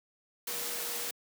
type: tone in noise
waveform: sine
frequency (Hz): 477.1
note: A#4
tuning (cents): +40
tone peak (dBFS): -47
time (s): 0.47-1.11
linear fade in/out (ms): 5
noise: white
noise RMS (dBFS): -36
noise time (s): 0.47-1.11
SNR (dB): -14
effects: high-pass 200 Hz 12 dB/octave